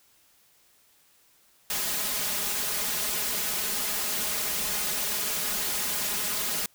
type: noise with comb filter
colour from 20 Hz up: white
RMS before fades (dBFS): -29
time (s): 1.7-6.66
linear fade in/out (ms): 2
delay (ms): 4.8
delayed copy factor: +0.85
effects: white hiss -62 dBFS RMS until 6.74 s